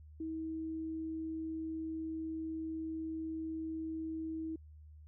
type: tone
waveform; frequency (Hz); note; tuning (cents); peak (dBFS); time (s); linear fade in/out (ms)
sine; 320; D#4; +49; -37; 0.2-4.56; 5
effects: added 76 Hz sine -52 dBFS peak until 5.07 s